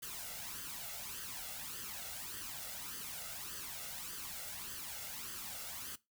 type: noise with flanger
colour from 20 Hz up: white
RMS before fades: -45 dBFS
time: 0.02-5.96 s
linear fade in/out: 10 ms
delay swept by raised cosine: 0.63 to 1.48 ms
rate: 1.7 Hz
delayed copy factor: +0.65
effects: noise-tail reverb RT60 0.2 s tail -19 dB re dry